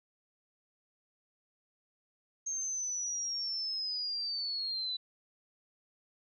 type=linear sweep; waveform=sine; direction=down; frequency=6430 to 3960 Hz; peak=-33 dBFS; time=2.46-4.97 s; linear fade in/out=10 ms; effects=none